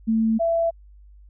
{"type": "tone pair in turn", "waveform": "sine", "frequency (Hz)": [222.9, 667.9], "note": ["A3", "E5"], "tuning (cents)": [23, 23], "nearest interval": "octave + perfect fifth", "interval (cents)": 1900, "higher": "second", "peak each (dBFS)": [-17, -18], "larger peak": "first", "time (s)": [[0.07, 0.39], [0.39, 0.71]], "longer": "neither", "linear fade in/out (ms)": 20, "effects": ["added 50 Hz sine -45 dBFS peak until 1.29 s"]}